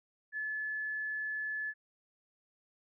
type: tone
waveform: sine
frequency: 1724 Hz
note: A6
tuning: 36 cents flat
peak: -34 dBFS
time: 0.32-1.74 s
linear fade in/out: 50 ms
effects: none